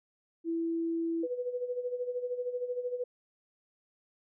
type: tone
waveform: sine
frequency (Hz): 331.6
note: E4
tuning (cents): +10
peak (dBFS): -29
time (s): 0.44-1.27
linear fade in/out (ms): 50
type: tone with tremolo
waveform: sine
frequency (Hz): 493.9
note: B4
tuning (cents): 0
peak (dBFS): -29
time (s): 1.23-3.04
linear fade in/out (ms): 5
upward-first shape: sine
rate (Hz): 13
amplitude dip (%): 70
effects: none